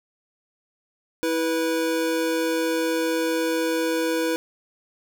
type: tone pair together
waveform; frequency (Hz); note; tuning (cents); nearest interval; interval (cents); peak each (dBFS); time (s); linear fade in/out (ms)
square; 325.8 / 490; E4 / B4; -20 / -14; perfect fifth; 706; -25 / -25; 1.23-4.36; 0
effects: none